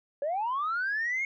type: linear sweep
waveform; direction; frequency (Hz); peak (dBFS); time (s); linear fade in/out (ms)
sine; up; 545 to 2189; -26; 0.22-1.25; 2
effects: tanh soft clip ceiling -24 dBFS